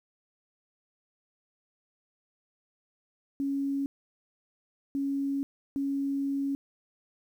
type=tone bursts at uneven times; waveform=sine; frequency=277.2 Hz; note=C#4; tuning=in tune; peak=-27 dBFS; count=3; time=3.4-3.86 / 4.95-5.43 / 5.76-6.55 s; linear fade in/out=0 ms; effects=10-bit

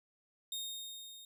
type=tone with level ramp; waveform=sawtooth; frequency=3700 Hz; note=A#7; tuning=14 cents flat; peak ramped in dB=-34 to -48 dBFS; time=0.52-1.25 s; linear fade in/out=2 ms; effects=none

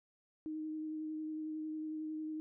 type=tone with vibrato; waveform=sine; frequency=311.1 Hz; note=D#4; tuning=in tune; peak=-38 dBFS; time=0.46-2.4 s; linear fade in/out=0 ms; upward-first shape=sine; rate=11 Hz; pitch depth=14 cents each way; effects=none

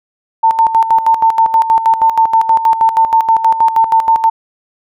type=tone with tremolo; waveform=sine; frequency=899 Hz; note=A5; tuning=37 cents sharp; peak=-5 dBFS; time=0.43-4.3 s; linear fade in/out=10 ms; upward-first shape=square; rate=6.3 Hz; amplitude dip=70%; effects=none

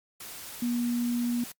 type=tone in noise; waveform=sine; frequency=240 Hz; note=B3; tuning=49 cents flat; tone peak=-25 dBFS; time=0.62-1.44 s; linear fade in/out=5 ms; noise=white; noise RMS=-42 dBFS; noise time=0.2-1.52 s; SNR=+14 dB; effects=noise-tail reverb RT60 0.1 s tail -24 dB re dry + MP3 96 kbps

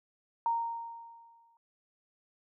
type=tone with exponential decay; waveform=sine; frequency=927 Hz; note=A#5; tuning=10 cents flat; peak=-25 dBFS; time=0.46-1.57 s; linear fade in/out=1 ms; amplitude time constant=240 ms; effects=none

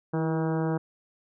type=harmonic tone with a mistuned harmonic; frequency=160 Hz; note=D#3; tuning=49 cents sharp; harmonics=1 / 2 / 3 / 4 / 5 / 6 / 7 / 8 / 9 / 10; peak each=-27 / -30 / -32 / -38 / -38 / -40 / -45 / -45 / -45 / -47 dBFS; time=0.13-0.78 s; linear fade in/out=10 ms; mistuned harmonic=2; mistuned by=+33 cents; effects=none

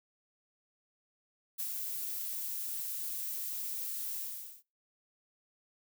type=noise with ADSR envelope; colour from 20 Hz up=violet; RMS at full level=-35 dBFS; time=1.58-4.63 s; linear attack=22 ms; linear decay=74 ms; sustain=-3 dB; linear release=460 ms; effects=noise-tail reverb RT60 0.3 s tail -25 dB re dry

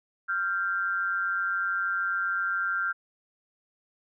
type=tone pair together; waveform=sine; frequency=1386 / 1573 Hz; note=F6 / G6; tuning=-14 / +6 cents; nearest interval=major second; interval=220 cents; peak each=-27 / -30 dBFS; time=0.28-2.93 s; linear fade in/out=20 ms; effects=none

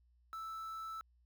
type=tone with quantisation; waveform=triangle; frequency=1318.5 Hz; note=E6; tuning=in tune; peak=-40 dBFS; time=0.33-1.01 s; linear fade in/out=0 ms; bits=10; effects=added 60 Hz sine -67 dBFS peak until 1.25 s

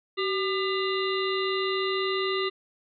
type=harmonic tone with a mistuned harmonic; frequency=400.8 Hz; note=G4; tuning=38 cents sharp; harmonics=1 / 3 / 5 / 7 / 9 / 10; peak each=-27 / -32 / -34 / -35 / -37 / -37 dBFS; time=0.17-2.5 s; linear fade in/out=20 ms; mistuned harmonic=1; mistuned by=-84 cents; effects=none

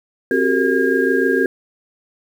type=tone cluster; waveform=sine; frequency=266.6 / 369.5 / 395.7 / 457.4 / 1623 Hz; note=C4 / F#4 / G4 / A#4 / G#6; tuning=+33 / -2 / +16 / -33 / -40 cents; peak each=-20 dBFS; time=0.31-1.46 s; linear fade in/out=2 ms; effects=7-bit

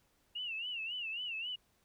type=tone with vibrato; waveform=sine; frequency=2794 Hz; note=F7; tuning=in tune; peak=-37 dBFS; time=0.35-1.56 s; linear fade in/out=10 ms; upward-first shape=sine; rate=3.7 Hz; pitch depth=130 cents each way; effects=pink hiss -73 dBFS RMS until 1.84 s

